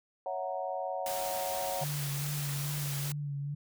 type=chord; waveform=sine; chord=F# dominant seventh; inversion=second; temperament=equal; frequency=554.4 / 659.3 / 740 / 932.3 Hz; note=C#5 / E5 / F#5 / A#5; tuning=0 / 0 / 0 / 0 cents; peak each=-37 / -40 / -36 / -42 dBFS; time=0.26-1.84 s; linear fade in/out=2 ms
type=noise; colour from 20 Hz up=white; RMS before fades=-39 dBFS; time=1.06-3.12 s; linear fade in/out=2 ms
type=tone with vibrato; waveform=sine; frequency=143.8 Hz; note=D3; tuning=36 cents flat; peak=-33 dBFS; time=1.81-3.55 s; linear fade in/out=10 ms; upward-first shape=sine; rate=2.4 Hz; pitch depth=35 cents each way
effects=none

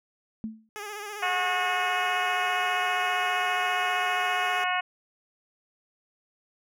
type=tone with exponential decay; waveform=sine; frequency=220 Hz; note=A3; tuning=in tune; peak=-27 dBFS; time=0.44-0.69 s; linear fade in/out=0 ms; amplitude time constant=53 ms
type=tone with vibrato; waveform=10% pulse; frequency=415.3 Hz; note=G#4; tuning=in tune; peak=-27 dBFS; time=0.76-4.64 s; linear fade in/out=0 ms; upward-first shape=sine; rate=15 Hz; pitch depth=56 cents each way
type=harmonic tone; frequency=363.7 Hz; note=F#4; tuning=30 cents flat; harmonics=2 / 3 / 4 / 5 / 6 / 7 / 8; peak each=-29 / -31 / -32 / -33 / -34 / -34 / -35 dBFS; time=1.22-4.81 s; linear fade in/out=10 ms
effects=none

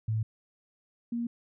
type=tone pair in turn; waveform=sine; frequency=110 / 235.7 Hz; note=A2 / A#3; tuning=0 / +19 cents; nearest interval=octave + minor second; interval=1319 cents; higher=second; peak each=-26 / -29 dBFS; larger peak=first; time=0.08-0.23 / 1.12-1.27 s; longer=neither; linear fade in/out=5 ms; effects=none

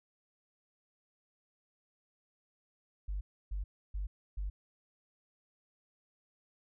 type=tone bursts; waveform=sine; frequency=49 Hz; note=G1; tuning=in tune; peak=-33 dBFS; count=4; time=3.08-4.5 s; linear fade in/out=10 ms; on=130 ms; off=300 ms; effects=tanh soft clip ceiling -29 dBFS

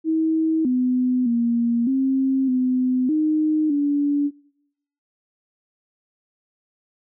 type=tone with pitch steps; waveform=sine; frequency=319.7 / 252 / 235.1 / 266.4 / 254.4 / 308.8 / 287.7 Hz; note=D#4 / B3 / A#3 / C4 / C4 / D#4 / D4; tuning=+47 / +35 / +15 / +31 / -48 / -13 / -36 cents; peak=-17 dBFS; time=0.04-4.31 s; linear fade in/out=50 ms; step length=610 ms; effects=noise-tail reverb RT60 0.8 s tail -24 dB re dry

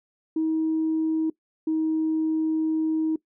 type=tone pair in turn; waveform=sine; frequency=318.2 / 316.6 Hz; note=D#4 / D#4; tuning=+39 / +30 cents; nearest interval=unison; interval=9 cents; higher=first; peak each=-20 dBFS; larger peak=neither; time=0.36-1.3 / 1.67-3.16 s; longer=second; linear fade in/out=5 ms; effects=noise-tail reverb RT60 0.1 s tail -20 dB re dry + tanh soft clip ceiling -17 dBFS

